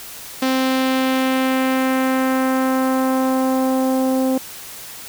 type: tone with low-pass filter sweep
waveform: sawtooth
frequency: 261.6 Hz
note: C4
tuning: in tune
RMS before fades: -18 dBFS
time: 0.42-4.38 s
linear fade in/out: 5 ms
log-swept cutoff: 5000 to 590 Hz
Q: 1.2
effects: white hiss -35 dBFS RMS until 5.08 s